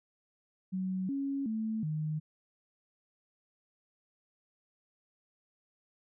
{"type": "tone with pitch steps", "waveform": "sine", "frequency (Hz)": [187.2, 276.2, 220, 154.2], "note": ["F#3", "C#4", "A3", "D#3"], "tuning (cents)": [20, -6, 0, -15], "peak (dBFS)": -31, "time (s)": [0.72, 2.2], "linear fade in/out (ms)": 20, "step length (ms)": 370, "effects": []}